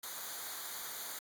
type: noise with comb filter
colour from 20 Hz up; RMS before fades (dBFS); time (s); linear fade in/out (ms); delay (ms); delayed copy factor
white; -43; 0.03-1.19; 5; 0.37; -0.75
effects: AAC 64 kbps